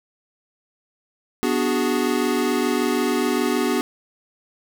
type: chord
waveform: square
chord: G# half-diminished seventh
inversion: first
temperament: equal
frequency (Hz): 246.9 / 293.7 / 370 / 415.3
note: B3 / D4 / F#4 / G#4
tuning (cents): 0 / 0 / 0 / 0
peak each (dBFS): -24 / -26 / -25 / -27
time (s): 1.43-3.81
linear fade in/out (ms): 0
effects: none